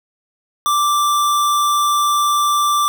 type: tone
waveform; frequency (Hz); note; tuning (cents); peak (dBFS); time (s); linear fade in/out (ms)
square; 1174.7; D6; 0; -14; 0.66-2.88; 0
effects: none